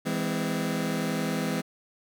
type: chord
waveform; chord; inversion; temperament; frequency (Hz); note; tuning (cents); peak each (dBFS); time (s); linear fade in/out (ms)
sawtooth; E augmented; none; just; 164.81 / 206 / 257.5; E3 / G#3 / B#3; 0 / -14 / -28; -27; 0.05-1.62; 20
effects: none